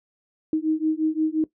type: beating tone pair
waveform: sine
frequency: 311.1 / 316.8 Hz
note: D#4 / D#4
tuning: 0 / +31 cents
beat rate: 5.7 Hz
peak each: -23 dBFS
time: 0.53-1.44 s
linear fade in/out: 2 ms
effects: noise-tail reverb RT60 0.1 s tail -17 dB re dry